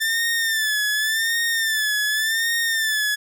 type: tone with vibrato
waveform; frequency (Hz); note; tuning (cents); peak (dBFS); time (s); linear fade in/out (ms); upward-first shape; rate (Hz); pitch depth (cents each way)
sawtooth; 1772; A6; +12; -16; 0-3.16; 20; sine; 0.88; 75
effects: none